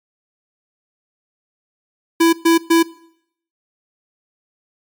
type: tone bursts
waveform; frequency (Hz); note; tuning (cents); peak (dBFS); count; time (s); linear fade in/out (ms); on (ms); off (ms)
square; 332.1; E4; +13; -10; 3; 2.2-2.83; 10; 130; 120
effects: noise-tail reverb RT60 0.7 s tail -21 dB re dry + MP3 96 kbps